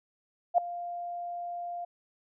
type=tone with ADSR envelope; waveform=sine; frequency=698.5 Hz; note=F5; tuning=in tune; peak=-16 dBFS; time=0.54-1.85 s; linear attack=40 ms; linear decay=3 ms; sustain=-18 dB; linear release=8 ms; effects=none